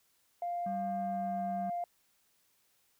sine tone, 698.5 Hz, F5, in tune, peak -32 dBFS, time 0.42-1.84 s, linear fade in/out 2 ms
sine tone with pitch glide, 194.5 to 192.71 Hz, G3 to G3, -13 to -29 cents, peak -36 dBFS, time 0.66-1.7 s, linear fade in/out 5 ms, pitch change -16 cents, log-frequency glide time 0.9-1.42 s
effects tanh soft clip ceiling -28 dBFS + white hiss -72 dBFS RMS until 2.99 s

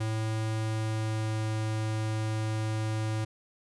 square tone with pitch glide, 110 to 109.24 Hz, A2 to A2, 0 to -12 cents, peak -29 dBFS, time 0-3.25 s, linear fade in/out 10 ms, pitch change -12 cents, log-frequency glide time 0.57-1.46 s, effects resampled to 24000 Hz

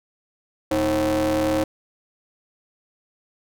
45% pulse ring-modulated tone, 111.4 Hz, A2, 22 cents sharp, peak -16 dBFS, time 0.71-1.64 s, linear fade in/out 5 ms, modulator 425 Hz, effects none

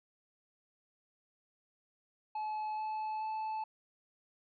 triangle tone with pitch steps, 858 / 865 / 872 Hz, A5 / A5 / A5, -44 / -30 / -16 cents, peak -33 dBFS, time 2.35-3.64 s, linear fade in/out 5 ms, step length 430 ms, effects resampled to 11025 Hz

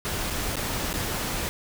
pink noise with dropouts, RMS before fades -29 dBFS, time 0.05-1.49 s, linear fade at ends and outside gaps 0 ms, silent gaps 0.301-0.306 / 0.557-0.567 / 0.93-0.939 s, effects none

